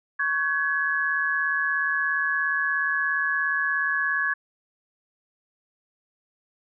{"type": "tone cluster", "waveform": "sine", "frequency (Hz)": [1111, 1531, 1688], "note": ["C#6", "G6", "G#6"], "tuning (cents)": [4, -41, 28], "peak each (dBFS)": [-30, -30, -23], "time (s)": [0.19, 4.34], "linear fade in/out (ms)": 10, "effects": []}